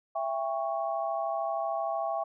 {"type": "chord", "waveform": "sine", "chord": "C# diminished", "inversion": "first", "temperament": "just", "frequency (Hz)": [665.2, 798.3, 1108.7], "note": ["E5", "G5", "C#6"], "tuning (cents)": [16, 31, 0], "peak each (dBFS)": [-31, -33, -36], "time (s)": [0.15, 2.24], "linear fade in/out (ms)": 10, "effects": []}